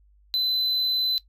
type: tone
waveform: triangle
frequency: 4029 Hz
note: B7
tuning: 34 cents sharp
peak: -20 dBFS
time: 0.34-1.18 s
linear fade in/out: 0 ms
effects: noise-tail reverb RT60 0.1 s tail -18 dB re dry + added 50 Hz sine -55 dBFS peak until 1.28 s